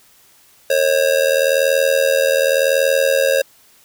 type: tone with amplitude modulation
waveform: square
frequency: 541 Hz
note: C#5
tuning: 42 cents flat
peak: -10 dBFS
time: 0.7-3.42 s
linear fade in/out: 5 ms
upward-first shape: sine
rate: 80.9 Hz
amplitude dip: 80%
effects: white hiss -51 dBFS RMS until 3.84 s